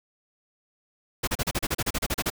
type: noise bursts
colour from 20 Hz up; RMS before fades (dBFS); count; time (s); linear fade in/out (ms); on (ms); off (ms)
pink; -26; 14; 1.23-2.302; 10; 45; 34
effects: none